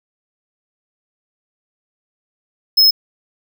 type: tone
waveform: square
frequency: 5170 Hz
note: E8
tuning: 34 cents flat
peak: -8 dBFS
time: 2.77-2.91 s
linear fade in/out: 10 ms
effects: none